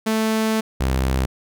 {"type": "tone pair in turn", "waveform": "sawtooth", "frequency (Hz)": [220, 65.41], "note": ["A3", "C2"], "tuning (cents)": [0, 0], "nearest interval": "octave + major sixth", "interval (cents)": 2100, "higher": "first", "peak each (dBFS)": -14, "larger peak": "neither", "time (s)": [[0.06, 0.61], [0.8, 1.26]], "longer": "first", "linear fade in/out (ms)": 10, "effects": []}